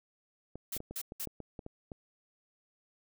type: clicks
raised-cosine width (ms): 2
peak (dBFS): -29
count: 10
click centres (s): 0.556 / 0.766 / 0.804 / 0.91 / 1.121 / 1.273 / 1.403 / 1.592 / 1.664 / 1.918
type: noise bursts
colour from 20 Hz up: blue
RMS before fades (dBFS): -38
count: 3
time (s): 0.72-1.254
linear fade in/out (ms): 5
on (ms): 58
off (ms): 180
effects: none